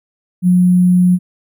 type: tone with sample-and-hold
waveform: sine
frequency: 180 Hz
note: F#3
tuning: 47 cents flat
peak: -7 dBFS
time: 0.42-1.19 s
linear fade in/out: 50 ms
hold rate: 11025 Hz
effects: none